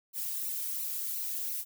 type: noise with flanger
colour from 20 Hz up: violet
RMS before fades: -35 dBFS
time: 0.13-1.65 s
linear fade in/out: 50 ms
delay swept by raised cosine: 0.59 to 2.49 ms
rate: 2.9 Hz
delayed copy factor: -0.9
effects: none

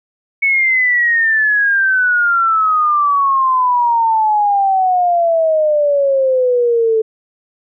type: exponential sweep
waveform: sine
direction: down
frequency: 2222 to 437.2 Hz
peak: -10 dBFS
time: 0.42-7.02 s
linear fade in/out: 10 ms
effects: none

